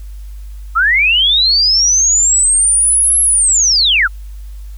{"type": "linear two-way sweep", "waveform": "sine", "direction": "up then down", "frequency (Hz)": [1244.5, 11220, 1244.5], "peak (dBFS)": -8, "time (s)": [0.75, 4.08], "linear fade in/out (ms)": 20, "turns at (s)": 3.21, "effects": ["added 50 Hz sine -26 dBFS peak until 4.77 s", "white hiss -50 dBFS RMS until 4.77 s"]}